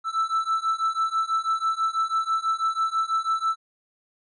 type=beating tone pair; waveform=triangle; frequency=1318.5 / 1324.6 Hz; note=E6 / E6; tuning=0 / +8 cents; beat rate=6.1 Hz; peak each=-24 / -23 dBFS; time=0.04-3.56 s; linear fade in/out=50 ms; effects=resampled to 24000 Hz